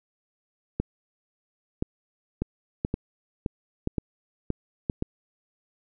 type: two click trains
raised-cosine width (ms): 3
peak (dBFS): -12 / -13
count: 5 / 6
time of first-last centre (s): 0.8-4.898 / 2.42-5.024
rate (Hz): 0.976 / 1.92
effects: none